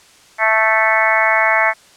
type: harmonic tone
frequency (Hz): 220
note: A3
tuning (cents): 0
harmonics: 3 / 4 / 5 / 6 / 7 / 8 / 9 / 10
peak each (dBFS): -19 / -19 / -22 / -22 / -23 / -19 / -19 / -18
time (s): 0.38-1.74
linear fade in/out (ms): 50
effects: white hiss -47 dBFS RMS until 1.96 s + low-pass 8000 Hz 12 dB/octave